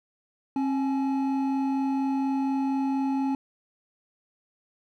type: tone pair together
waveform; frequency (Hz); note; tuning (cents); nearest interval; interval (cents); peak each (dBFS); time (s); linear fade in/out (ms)
triangle; 268.6 / 850; C4 / G#5; +46 / +40; octave + minor sixth; 1994; -22 / -31; 0.56-3.35; 2
effects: none